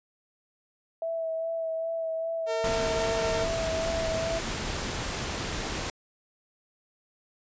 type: tone with vibrato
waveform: sine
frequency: 654 Hz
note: E5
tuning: 14 cents flat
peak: -28 dBFS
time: 1.02-4.39 s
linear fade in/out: 2 ms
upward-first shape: sine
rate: 2.5 Hz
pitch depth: 19 cents each way
type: tone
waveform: sawtooth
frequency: 455 Hz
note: A#4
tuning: 42 cents flat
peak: -26 dBFS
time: 2.46-3.47 s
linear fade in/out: 50 ms
type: noise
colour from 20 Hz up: pink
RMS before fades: -32 dBFS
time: 2.64-5.9 s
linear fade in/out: 2 ms
effects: resampled to 16000 Hz